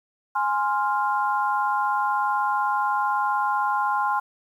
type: chord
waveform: sine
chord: F minor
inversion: first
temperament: equal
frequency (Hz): 830.6 / 1046.5 / 1396.9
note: Ab5 / C6 / F6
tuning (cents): 0 / 0 / 0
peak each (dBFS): -24 / -24 / -28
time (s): 0.35-4.2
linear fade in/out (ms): 10
effects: 9-bit